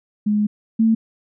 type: tone pair in turn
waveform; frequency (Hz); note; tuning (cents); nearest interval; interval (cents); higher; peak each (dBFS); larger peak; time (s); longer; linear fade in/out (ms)
sine; 209.4 / 223.8; G#3 / A3; +15 / +30; minor second; 115; second; -15 / -12; second; 0.26-0.47 / 0.79-0.95; first; 10
effects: none